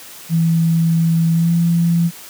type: tone with pitch glide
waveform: sine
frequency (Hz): 164.81 to 169.25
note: E3 to E3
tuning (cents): 0 to +46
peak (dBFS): -11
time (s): 0.29-2.11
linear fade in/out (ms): 50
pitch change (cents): +46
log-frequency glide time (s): 1.33-1.52
effects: white hiss -37 dBFS RMS until 2.29 s + high-pass 100 Hz 12 dB/octave

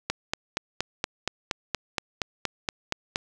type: click train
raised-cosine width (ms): 0.2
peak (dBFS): -8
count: 14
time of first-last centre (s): 0.1-3.159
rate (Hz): 4.25
effects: none

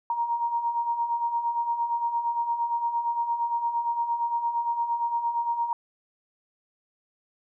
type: beating tone pair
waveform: sine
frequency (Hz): 932 / 940.7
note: A#5 / A#5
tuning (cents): -1 / +15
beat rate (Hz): 8.7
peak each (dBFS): -32 / -25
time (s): 0.1-5.73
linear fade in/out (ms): 2
effects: none

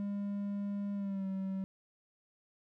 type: tone with pitch glide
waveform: triangle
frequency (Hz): 201.8 to 191.69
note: G#3 to G3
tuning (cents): -49 to -38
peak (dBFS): -32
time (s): 0-1.64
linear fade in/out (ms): 0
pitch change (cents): -89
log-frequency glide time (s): 0.94-1.26
effects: none

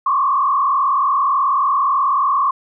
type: tone with frequency modulation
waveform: sine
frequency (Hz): 1108.7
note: C#6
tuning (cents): 0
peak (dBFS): -13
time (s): 0.06-2.51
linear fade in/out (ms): 5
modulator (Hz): 38.3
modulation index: 1.7
effects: none

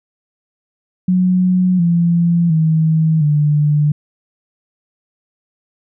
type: tone with pitch steps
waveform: sine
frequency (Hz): 182.9 / 170.65 / 159.22 / 148.56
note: F#3 / F3 / D#3 / D3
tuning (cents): -20 / -40 / +40 / +20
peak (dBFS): -10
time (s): 1.08-3.92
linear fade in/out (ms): 5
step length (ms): 710
effects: none

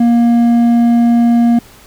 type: tone with hard clipping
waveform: sine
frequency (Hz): 235.6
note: A#3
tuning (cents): +19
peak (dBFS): -8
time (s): 0-1.59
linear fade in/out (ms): 5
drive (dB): 5
effects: pink hiss -41 dBFS RMS until 1.86 s

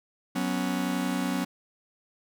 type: chord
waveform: 45% pulse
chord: F# suspended fourth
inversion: none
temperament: just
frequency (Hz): 185 / 246.7 / 277.5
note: F#3 / B3 / C#4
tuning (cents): 0 / -2 / +2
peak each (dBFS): -31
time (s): 0.35-1.45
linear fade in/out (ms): 10
effects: none

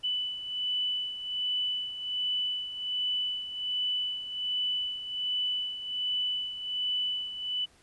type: beating tone pair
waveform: sine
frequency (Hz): 2984 / 2985.3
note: F#7 / F#7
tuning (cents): +14 / +15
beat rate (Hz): 1.3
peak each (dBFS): -30 / -36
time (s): 0.03-7.66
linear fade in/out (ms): 20
effects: pink hiss -61 dBFS RMS until 7.82 s + resampled to 24000 Hz

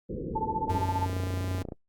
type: low-pass noise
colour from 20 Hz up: white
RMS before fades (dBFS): -35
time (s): 0.09-0.84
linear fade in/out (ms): 10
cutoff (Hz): 510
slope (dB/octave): 96
type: tone with tremolo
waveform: sine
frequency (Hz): 880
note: A5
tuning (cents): 0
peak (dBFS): -25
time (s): 0.35-1.07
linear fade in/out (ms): 10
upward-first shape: sine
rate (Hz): 15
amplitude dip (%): 90
type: click train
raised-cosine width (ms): 2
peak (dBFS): -23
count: 31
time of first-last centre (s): 0.68-1.722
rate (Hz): 28.8
type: tone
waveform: square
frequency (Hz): 92.5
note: F#2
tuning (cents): 0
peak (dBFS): -30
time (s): 0.69-1.63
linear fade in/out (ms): 10
effects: noise-tail reverb RT60 0.1 s tail -26 dB re dry + Opus 48 kbps

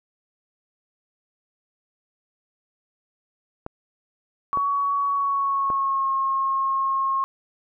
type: clicks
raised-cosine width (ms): 1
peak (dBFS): -17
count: 3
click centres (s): 3.664 / 4.573 / 5.702
type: tone with pitch glide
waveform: sine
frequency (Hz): 1124 to 1079.5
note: C#6 to C#6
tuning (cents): +24 to -46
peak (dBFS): -20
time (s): 4.53-7.24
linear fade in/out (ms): 0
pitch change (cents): -70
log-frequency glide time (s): 5.09-6.1
effects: none

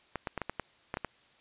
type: clicks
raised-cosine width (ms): 0.5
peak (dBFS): -18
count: 9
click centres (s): 0.157 / 0.272 / 0.377 / 0.417 / 0.496 / 0.597 / 0.941 / 0.971 / 1.047
effects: white hiss -63 dBFS RMS until 1.4 s + resampled to 8000 Hz

